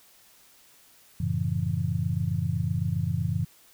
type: chord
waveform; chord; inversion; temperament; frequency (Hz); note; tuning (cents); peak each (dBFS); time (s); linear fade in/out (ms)
sine; F# minor seventh; none; just; 92.5 / 111 / 138.75 / 166.5; F#2 / A2 / C#3 / E3; 0 / +16 / +2 / +18; -30; 1.2-3.45; 5
effects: white hiss -57 dBFS RMS until 3.73 s